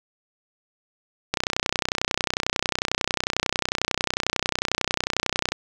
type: click train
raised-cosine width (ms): 0.2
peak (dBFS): -4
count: 131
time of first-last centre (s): 1.34-5.52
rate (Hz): 31.1
effects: none